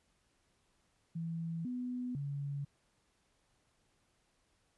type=tone with pitch steps; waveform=sine; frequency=165.4 / 248.6 / 141.6 Hz; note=E3 / B3 / C#3; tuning=+6 / +12 / +37 cents; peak=-36 dBFS; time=1.15-2.65 s; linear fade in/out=10 ms; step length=500 ms; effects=pink hiss -75 dBFS RMS until 4.77 s + resampled to 24000 Hz